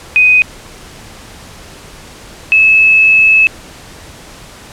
sine tone pair in turn, 2500 / 2598 Hz, D#7 / E7, +8 / -26 cents, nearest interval minor second, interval 66 cents, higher second, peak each -4 dBFS, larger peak neither, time 0.16-0.42 / 2.52-3.47 s, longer second, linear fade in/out 0 ms, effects pink hiss -34 dBFS RMS until 4.72 s + low-pass 10000 Hz 12 dB/octave

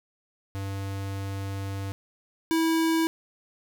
square tone pair in turn, 98 / 325.5 Hz, G2 / E4, 0 / -22 cents, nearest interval octave + major sixth, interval 2078 cents, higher second, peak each -31 / -22 dBFS, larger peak second, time 0.55-1.92 / 2.51-3.07 s, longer first, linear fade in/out 0 ms, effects none

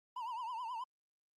triangle tone with vibrato, 951 Hz, A#5, 34 cents sharp, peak -37 dBFS, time 0.16-0.84 s, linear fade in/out 5 ms, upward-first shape triangle, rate 9.4 Hz, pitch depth 150 cents each way, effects Opus 32 kbps

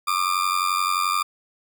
40% pulse tone with amplitude modulation, 1196 Hz, D6, 31 cents sharp, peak -16 dBFS, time 0.07-1.23 s, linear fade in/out 10 ms, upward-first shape sine, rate 91.5 Hz, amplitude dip 80%, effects none

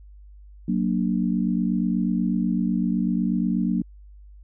sine chord, Gb augmented, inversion none, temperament equal, 185 / 233.1 / 293.7 Hz, Gb3 / Bb3 / D4, 0 / 0 / 0 cents, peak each -23 / -24 / -28 dBFS, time 0.68-3.82 s, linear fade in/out 5 ms, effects added 50 Hz sine -43 dBFS peak until 4.43 s

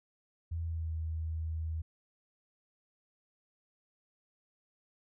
sine tone with pitch glide, 83 to 80.17 Hz, E2 to E2, +12 to -48 cents, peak -33 dBFS, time 0.51-1.82 s, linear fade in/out 10 ms, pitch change -60 cents, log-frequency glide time 0.63-0.92 s, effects none

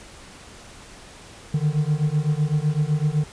triangle beating tone pair, 146.83 / 154.73 Hz, D3 / D#3, 0 / -9 cents, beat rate 7.9 Hz, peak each -20 dBFS, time 1.54-3.24 s, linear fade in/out 5 ms, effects pink hiss -44 dBFS RMS until 3.32 s + resampled to 22050 Hz

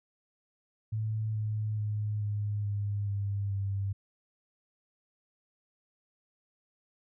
sine tone with pitch steps, 109.1 / 107.29 / 105.51 / 103.75 / 102.03 / 100.33 / 98.67 Hz, A2 / A2 / G#2 / G#2 / G#2 / G2 / G2, -14 / -43 / +28 / -1 / -30 / +41 / +12 cents, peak -29 dBFS, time 0.92-3.93 s, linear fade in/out 10 ms, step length 430 ms, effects none

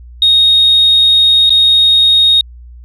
sine tone with dropouts, 3729 Hz, A#7, in tune, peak -4 dBFS, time 0.22-2.41 s, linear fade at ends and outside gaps 2 ms, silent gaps 1.495-1.504 s, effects tanh soft clip ceiling -1 dBFS + added 60 Hz sine -31 dBFS peak until 2.84 s

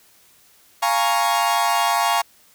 40% pulse chord, Bb minor seventh, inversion second, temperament equal, 698.5 / 830.6 / 932.3 / 1108.7 Hz, F5 / Ab5 / Bb5 / Db6, 0 / 0 / 0 / 0 cents, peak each -22 dBFS, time 0.82-2.22 s, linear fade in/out 10 ms, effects white hiss -54 dBFS RMS until 2.54 s

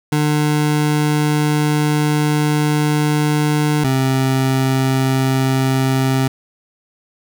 25% pulse tone pair in turn, 150 / 132.48 Hz, D3 / C3, +37 / +22 cents, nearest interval major second, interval 215 cents, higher first, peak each -10 dBFS, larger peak neither, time 0.12-3.84 / 3.84-6.28 s, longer first, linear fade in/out 5 ms, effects none

